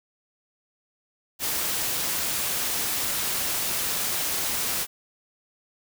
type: noise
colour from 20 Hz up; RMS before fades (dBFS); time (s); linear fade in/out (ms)
white; -27; 1.39-4.87; 50
effects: none